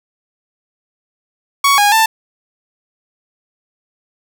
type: tone with pitch steps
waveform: sawtooth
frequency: 1118 / 821 / 888 Hz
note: C#6 / G#5 / A5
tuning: +14 / -20 / +16 cents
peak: -5 dBFS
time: 1.64-2.06 s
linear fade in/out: 5 ms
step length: 140 ms
effects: none